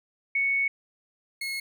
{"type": "tone pair in turn", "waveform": ["sine", "30% pulse"], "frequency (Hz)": [2217, 2171], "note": ["C#7", "C#7"], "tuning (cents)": [0, -37], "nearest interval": "unison", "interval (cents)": 37, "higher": "first", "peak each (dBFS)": [-22, -27], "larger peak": "first", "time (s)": [[0.35, 0.68], [1.41, 1.6]], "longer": "first", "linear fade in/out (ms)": 5, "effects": []}